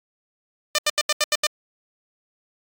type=tone bursts; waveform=5% pulse; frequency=600 Hz; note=D5; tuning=37 cents sharp; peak=-6 dBFS; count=7; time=0.75-1.468 s; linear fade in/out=2 ms; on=34 ms; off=80 ms; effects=AAC 48 kbps